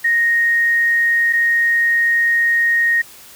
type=tone pair in turn; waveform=sine; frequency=1864.7 / 1864.7 Hz; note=A#6 / A#6; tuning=0 / 0 cents; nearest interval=unison; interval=0 cents; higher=neither; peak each=-12 dBFS; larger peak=neither; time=0.04-1.33 / 1.33-3.02 s; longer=second; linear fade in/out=10 ms; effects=white hiss -41 dBFS RMS until 3.35 s